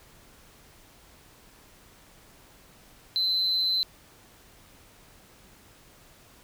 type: tone with amplitude modulation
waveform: triangle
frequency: 4057 Hz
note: B7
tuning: 46 cents sharp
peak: -17 dBFS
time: 3.16-3.83 s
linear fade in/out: 0 ms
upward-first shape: sine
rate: 184 Hz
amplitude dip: 65%
effects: tanh soft clip ceiling -19 dBFS + pink hiss -55 dBFS RMS until 6.43 s